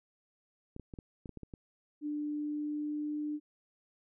clicks, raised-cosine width 3 ms, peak -31 dBFS, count 9, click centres 0.764 / 0.797 / 0.938 / 0.988 / 1.258 / 1.293 / 1.373 / 1.433 / 1.538 s
sine tone with pitch glide, 296.8 to 298.9 Hz, D4 to D4, +18 to +31 cents, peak -33 dBFS, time 2.01-3.4 s, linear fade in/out 50 ms, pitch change +13 cents, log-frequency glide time 2.21-3.18 s
effects none

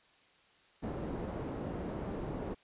white low-pass noise, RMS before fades -39 dBFS, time 0.82-2.55 s, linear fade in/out 20 ms, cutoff 430 Hz, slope 12 dB/octave, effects white hiss -65 dBFS RMS until 2.63 s + resampled to 8000 Hz

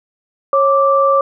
sine tone pair together, 548.2 / 1171 Hz, C#5 / D6, -19 / -5 cents, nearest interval octave + minor second, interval 1314 cents, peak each -12 dBFS, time 0.53-1.21 s, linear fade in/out 2 ms, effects none

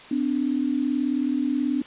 sine tone pair together, 255.1 / 293.7 Hz, C4 / D4, -44 / 0 cents, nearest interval major second, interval 244 cents, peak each -24 dBFS, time 0.11-1.82 s, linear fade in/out 5 ms, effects white hiss -44 dBFS RMS until 1.86 s + resampled to 8000 Hz

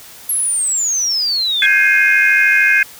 sine exponential sweep, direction down, 11440 to 3322 Hz, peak -14 dBFS, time 0.29-1.66 s, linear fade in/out 5 ms
sine chord, Ab major seventh, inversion third, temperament equal with one note detuned, 1568 / 1661.2 / 2126 / 2489 Hz, G6 / Ab6 / C7 / Eb7, 0 / 0 / +27 / 0 cents, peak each -14 dBFS, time 1.62-2.83 s, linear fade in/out 2 ms
effects tanh soft clip ceiling -1 dBFS + white hiss -38 dBFS RMS until 2.99 s

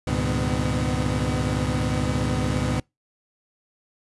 30% pulse tone cluster, 68.7 / 102.8 / 120 / 152.1 / 252.8 Hz, C#2 / G#2 / B2 / D#3 / B3, -15 / -17 / -49 / -39 / +41 cents, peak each -26 dBFS, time 0.07-2.8 s, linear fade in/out 5 ms, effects noise-tail reverb RT60 0.2 s tail -26 dB re dry + resampled to 24000 Hz

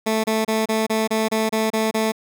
15% pulse tone bursts, 220 Hz, A3, in tune, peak -12 dBFS, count 10, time 0.06-2.121 s, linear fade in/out 10 ms, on 180 ms, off 29 ms, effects none

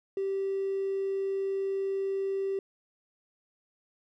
triangle tone with hard clipping, 389.7 Hz, G4, 10 cents flat, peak -28 dBFS, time 0.17-2.59 s, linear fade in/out 2 ms, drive 3 dB, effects none

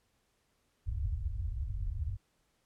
white low-pass noise, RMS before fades -35 dBFS, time 0.86-2.17 s, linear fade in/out 20 ms, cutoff 100 Hz, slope 48 dB/octave, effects pink hiss -75 dBFS RMS until 2.65 s + low-pass 12000 Hz 12 dB/octave

